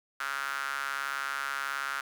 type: tone with high-pass filter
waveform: sawtooth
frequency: 138.59 Hz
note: C#3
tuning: in tune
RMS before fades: -34 dBFS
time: 0.2-2.01 s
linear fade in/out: 5 ms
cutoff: 1400 Hz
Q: 5.3
effects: none